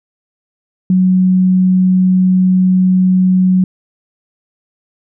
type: tone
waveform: sine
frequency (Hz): 185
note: F#3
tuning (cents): 0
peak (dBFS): -7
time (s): 0.9-3.64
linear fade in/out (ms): 2
effects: none